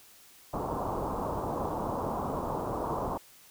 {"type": "low-pass noise", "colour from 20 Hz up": "white", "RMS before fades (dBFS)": -33, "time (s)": [0.53, 3.18], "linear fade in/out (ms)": 10, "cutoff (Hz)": 1100, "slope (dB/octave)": 48, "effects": ["white hiss -56 dBFS RMS until 3.5 s"]}